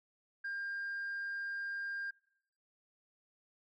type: tone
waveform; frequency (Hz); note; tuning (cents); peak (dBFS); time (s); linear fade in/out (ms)
sine; 1602; G6; +37; -35; 0.44-2.11; 10
effects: noise-tail reverb RT60 0.8 s tail -24 dB re dry + tanh soft clip ceiling -35 dBFS